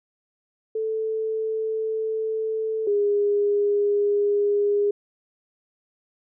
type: tone pair in turn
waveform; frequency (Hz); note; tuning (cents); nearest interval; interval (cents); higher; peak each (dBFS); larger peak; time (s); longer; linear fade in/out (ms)
sine; 440 / 409.3; A4 / G#4; 0 / -25; minor second; 125; first; -23 / -18; second; 0.75-2.87 / 2.87-4.91; first; 5
effects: none